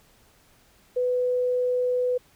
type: tone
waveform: sine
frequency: 497.9 Hz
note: B4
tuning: 14 cents sharp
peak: -21 dBFS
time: 0.96-2.18 s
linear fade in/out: 10 ms
effects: pink hiss -59 dBFS RMS until 2.35 s